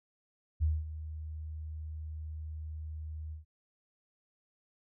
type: tone with ADSR envelope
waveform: sine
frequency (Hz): 77.78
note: D#2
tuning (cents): 0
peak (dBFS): -24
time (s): 0.6-3.45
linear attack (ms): 30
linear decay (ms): 210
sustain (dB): -14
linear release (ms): 130
effects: none